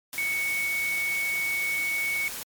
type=tone in noise; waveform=sine; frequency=2224 Hz; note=C#7; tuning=5 cents sharp; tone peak=-25 dBFS; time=0.18-2.28 s; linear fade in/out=0 ms; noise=white; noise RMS=-36 dBFS; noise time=0.13-2.43 s; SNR=+8 dB; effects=MP3 96 kbps